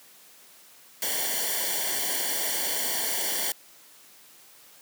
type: noise with comb filter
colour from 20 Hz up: white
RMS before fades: -28 dBFS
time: 1.02-3.52 s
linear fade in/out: 2 ms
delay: 0.78 ms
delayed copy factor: -0.9
effects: white hiss -53 dBFS RMS until 4.81 s + high-pass 150 Hz 12 dB/octave